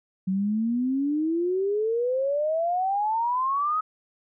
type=exponential sweep; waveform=sine; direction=up; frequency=185 to 1282 Hz; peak=-22 dBFS; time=0.27-3.81 s; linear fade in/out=10 ms; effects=none